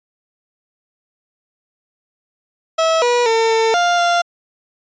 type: tone with pitch steps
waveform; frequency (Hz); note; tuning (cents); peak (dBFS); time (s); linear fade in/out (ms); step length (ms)
30% pulse; 649 / 484.7 / 451.9 / 448.8 / 700 / 694; E5 / B4 / A4 / A4 / F5 / F5; -27 / -32 / +46 / +34 / +4 / -11; -10; 2.78-4.22; 10; 240
effects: resampled to 16000 Hz